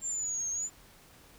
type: exponential two-way sweep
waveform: sine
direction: down then up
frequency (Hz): 7400 to 6390 to 7180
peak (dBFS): -31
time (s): 0.01-0.7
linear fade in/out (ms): 50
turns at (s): 0.5
effects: pink hiss -57 dBFS RMS until 1.38 s